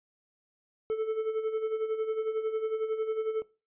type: tone with tremolo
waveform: triangle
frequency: 439.3 Hz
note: A4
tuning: 3 cents flat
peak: -23 dBFS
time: 0.9-3.42 s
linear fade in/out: 0 ms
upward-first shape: sine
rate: 11 Hz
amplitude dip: 65%
effects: noise-tail reverb RT60 0.3 s tail -19 dB re dry + resampled to 8000 Hz